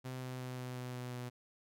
sawtooth tone with pitch steps, 128.5 / 127.69 / 126.88 / 126.07 / 125.28 / 124.48 / 123.69 Hz, C3 / C3 / B2 / B2 / B2 / B2 / B2, -31 / -42 / +47 / +36 / +25 / +14 / +3 cents, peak -37 dBFS, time 0.04-1.3 s, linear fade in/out 20 ms, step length 180 ms, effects none

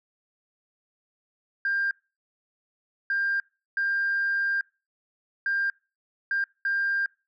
sine tone bursts at uneven times, 1596 Hz, G6, 31 cents sharp, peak -22 dBFS, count 6, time 1.65-1.91 / 3.1-3.4 / 3.77-4.61 / 5.46-5.7 / 6.31-6.44 / 6.65-7.06 s, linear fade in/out 2 ms, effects noise-tail reverb RT60 0.3 s tail -25 dB re dry + tanh soft clip ceiling -19 dBFS

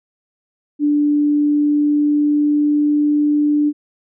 sine tone with pitch glide, 293.7 to 295.6 Hz, D4 to D4, 0 to +11 cents, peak -12 dBFS, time 0.79-3.73 s, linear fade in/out 50 ms, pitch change +11 cents, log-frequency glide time 1.06-3.07 s, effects none

